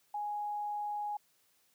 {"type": "tone", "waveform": "sine", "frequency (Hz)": 830.6, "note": "G#5", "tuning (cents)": 0, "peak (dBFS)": -34, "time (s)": [0.14, 1.17], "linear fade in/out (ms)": 5, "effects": ["white hiss -71 dBFS RMS until 1.74 s", "high-pass 80 Hz 12 dB/octave"]}